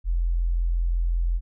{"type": "tone", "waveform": "sine", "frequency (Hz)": 42.75, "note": "F1", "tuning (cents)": -36, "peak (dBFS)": -20, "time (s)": [0.04, 1.41], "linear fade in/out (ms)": 50, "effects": []}